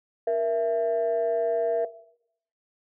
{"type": "tone pair together", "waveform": "sine", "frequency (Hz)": [470.2, 665], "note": ["A#4", "E5"], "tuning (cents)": [15, 15], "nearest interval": "tritone", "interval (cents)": 600, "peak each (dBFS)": -23, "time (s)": [0.27, 1.85], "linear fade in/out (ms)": 5, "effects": ["noise-tail reverb RT60 0.7 s tail -17 dB re dry", "tanh soft clip ceiling -17 dBFS"]}